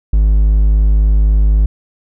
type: tone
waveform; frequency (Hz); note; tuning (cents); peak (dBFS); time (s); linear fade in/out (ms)
triangle; 51.91; G#1; 0; -5; 0.13-1.66; 5
effects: none